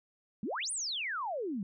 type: exponential two-way sweep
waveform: sine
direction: up then down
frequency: 181.1 to 9760 to 181.1 Hz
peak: -33 dBFS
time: 0.43-1.63 s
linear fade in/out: 2 ms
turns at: 0.71 s
effects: none